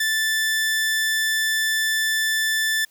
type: tone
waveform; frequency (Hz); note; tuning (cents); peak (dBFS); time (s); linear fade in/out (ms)
sawtooth; 1760; A6; 0; -16; 0-2.85; 5
effects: white hiss -59 dBFS RMS until 2.9 s